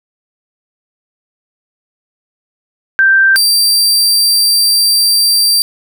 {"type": "tone pair in turn", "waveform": ["sine", "sawtooth"], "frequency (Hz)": [1568, 4699], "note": ["G6", "D8"], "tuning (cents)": [0, 0], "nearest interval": "octave + perfect fifth", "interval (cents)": 1900, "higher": "second", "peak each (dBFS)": -5, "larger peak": "neither", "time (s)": [[2.99, 3.36], [3.36, 5.62]], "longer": "second", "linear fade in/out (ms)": 0, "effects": []}